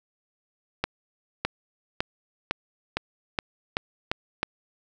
accelerating click train, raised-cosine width 0.3 ms, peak -8 dBFS, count 9, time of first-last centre 0.84-4.431 s, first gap 610 ms, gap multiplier 0.91, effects none

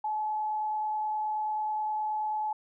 sine tone with frequency modulation, 856 Hz, A5, 48 cents flat, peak -28 dBFS, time 0.04-2.53 s, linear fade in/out 5 ms, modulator 29.4 Hz, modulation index 0.28, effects none

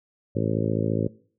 harmonic tone, 54.6 Hz, A1, 13 cents flat, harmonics 2 / 3 / 4 / 5 / 6 / 7 / 8 / 9 / 10, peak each -27 / -29 / -30 / -31 / -32 / -32 / -33 / -34 / -34 dBFS, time 0.35-1.08 s, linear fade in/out 10 ms, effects noise-tail reverb RT60 0.5 s tail -22 dB re dry

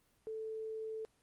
sine tone, 440 Hz, A4, in tune, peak -39 dBFS, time 0.27-1.05 s, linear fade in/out 0 ms, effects pink hiss -73 dBFS RMS until 1.22 s + Opus 24 kbps

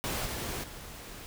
pink noise with level steps, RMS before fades -33 / -36 / -45 dBFS, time 0.04-1.26 s, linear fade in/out 0 ms, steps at 0.25 / 0.63 s, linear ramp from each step 10 ms, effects none

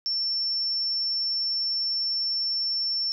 sine tone, 5410 Hz, E8, 44 cents sharp, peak -24 dBFS, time 0.06-3.12 s, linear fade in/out 0 ms, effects none

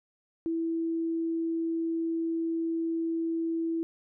sine tone, 329.4 Hz, E4, 1 cent flat, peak -27 dBFS, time 0.46-3.83 s, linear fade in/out 0 ms, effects none

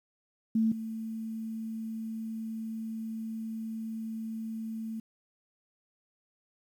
sine tone pair in turn, 222.6 / 222.6 Hz, A3 / A3, +20 / +20 cents, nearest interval unison, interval 0 cents, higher neither, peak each -23 / -34 dBFS, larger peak first, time 0.55-0.72 / 0.72-5 s, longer second, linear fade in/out 5 ms, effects 10-bit

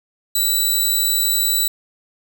10% pulse tone, 3951 Hz, B7, in tune, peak -8 dBFS, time 0.35-1.68 s, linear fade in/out 5 ms, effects none

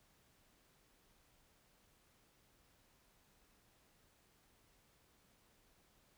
silence, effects pink hiss -72 dBFS RMS until 6.17 s

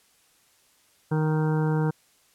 harmonic tone, 155.56 Hz, D#3, in tune, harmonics 1 / 2 / 3 / 5 / 6 / 7 / 8 / 9 / 10, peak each -22 / -31 / -30 / -38 / -36 / -46 / -47 / -41 / -43 dBFS, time 1.11-1.91 s, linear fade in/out 10 ms, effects white hiss -62 dBFS RMS until 2.34 s + low-pass 12000 Hz 12 dB/octave

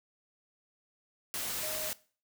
sine tone in noise, 622.3 Hz, D#5, in tune, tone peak -41 dBFS, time 1.63-1.9 s, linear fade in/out 0 ms, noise white, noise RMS -36 dBFS, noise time 1.34-1.93 s, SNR -8 dB, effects noise-tail reverb RT60 0.4 s tail -20 dB re dry

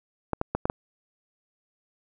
clicks, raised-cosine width 1 ms, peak -11 dBFS, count 5, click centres 0.333 / 0.414 / 0.55 / 0.655 / 0.699 s, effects none

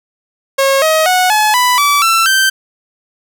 sawtooth tone with pitch steps, 544 / 632.2 / 734.6 / 853.6 / 992 / 1152.7 / 1339.5 / 1556.5 Hz, C#5 / D#5 / F#5 / G#5 / B5 / D6 / E6 / G6, -33 / +27 / -13 / +47 / +7 / -33 / +27 / -13 cents, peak -5 dBFS, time 0.58-2.5 s, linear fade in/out 10 ms, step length 240 ms, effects none

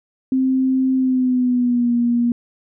sine tone with pitch glide, 261.6 to 238.5 Hz, C4 to A#3, 0 to +40 cents, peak -14 dBFS, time 0.32-2.32 s, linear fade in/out 2 ms, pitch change -160 cents, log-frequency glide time 0.95-1.93 s, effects none

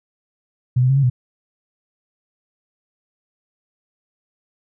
sine tone with pitch steps, 125 / 127.7 / 135.1 / 139.1 / 124.6 Hz, B2 / C3 / C#3 / C#3 / B2, +21 / -42 / -44 / +6 / +16 cents, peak -12 dBFS, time 0.76-1.1 s, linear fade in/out 10 ms, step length 68 ms, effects none

